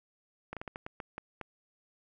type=slowing click train; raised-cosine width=0.5 ms; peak=-24 dBFS; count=9; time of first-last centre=0.53-1.413 s; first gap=37 ms; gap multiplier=1.3; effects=none